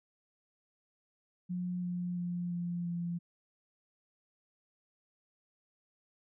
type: tone with pitch steps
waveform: sine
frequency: 179.1 / 177.35 / 175.62 / 173.9 / 172.2 Hz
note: F3 / F3 / F3 / F3 / F3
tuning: +44 / +27 / +10 / -7 / -24 cents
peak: -33 dBFS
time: 1.49-3.19 s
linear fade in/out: 20 ms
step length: 340 ms
effects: none